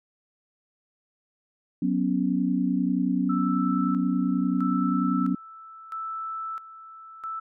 sine chord, F# suspended fourth, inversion none, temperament equal, 185 / 246.9 / 277.2 Hz, F#3 / B3 / C#4, 0 / 0 / 0 cents, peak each -26 dBFS, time 1.82-5.35 s, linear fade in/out 5 ms
sine tone with tremolo, 1318.5 Hz, E6, in tune, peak -30 dBFS, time 3.29-7.4 s, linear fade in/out 10 ms, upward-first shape square, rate 0.76 Hz, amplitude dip 75%
effects none

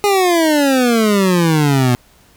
25% pulse exponential sweep, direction down, 415.3 to 120.6 Hz, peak -7 dBFS, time 0.04-1.95 s, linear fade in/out 0 ms, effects pink hiss -50 dBFS RMS until 2.36 s

